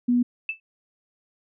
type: tone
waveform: sine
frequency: 243.8 Hz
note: B3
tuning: 22 cents flat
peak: -17 dBFS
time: 0.08-0.23 s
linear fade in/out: 10 ms
type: tone with exponential decay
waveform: sine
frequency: 2637 Hz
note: E7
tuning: in tune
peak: -21 dBFS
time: 0.49-0.6 s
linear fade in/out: 2 ms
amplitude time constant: 22 ms
effects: none